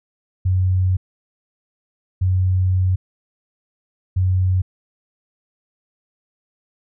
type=tone bursts at uneven times; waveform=sine; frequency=92.6 Hz; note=F#2; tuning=2 cents sharp; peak=-14 dBFS; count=3; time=0.45-0.97 / 2.21-2.96 / 4.16-4.62 s; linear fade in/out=10 ms; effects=none